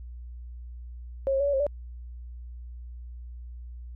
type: tone with pitch steps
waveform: sine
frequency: 543 / 539 / 565 / 570 / 536 / 580 Hz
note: C#5 / C#5 / C#5 / C#5 / C5 / D5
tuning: -36 / -49 / +33 / +48 / +42 / -22 cents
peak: -22 dBFS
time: 1.27-1.666 s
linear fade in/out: 0 ms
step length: 66 ms
effects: added 60 Hz sine -38 dBFS peak until 3.95 s